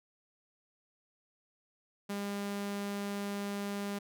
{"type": "tone", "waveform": "sawtooth", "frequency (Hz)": 201.7, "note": "G3", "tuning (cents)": 50, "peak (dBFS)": -31, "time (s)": [2.09, 3.99], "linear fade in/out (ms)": 10, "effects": []}